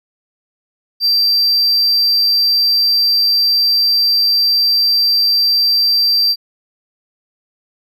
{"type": "tone", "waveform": "triangle", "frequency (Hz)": 4699, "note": "D8", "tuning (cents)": 0, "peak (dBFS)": -9, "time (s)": [1, 6.36], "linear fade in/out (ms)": 50, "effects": []}